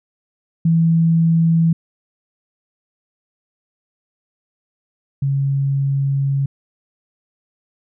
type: tone pair in turn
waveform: sine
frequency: 164.8 / 138.08 Hz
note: E3 / C#3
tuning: 0 / -6 cents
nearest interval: minor third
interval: 306 cents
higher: first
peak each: -11 / -15 dBFS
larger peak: first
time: 0.65-1.73 / 5.22-6.46 s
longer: second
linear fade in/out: 5 ms
effects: none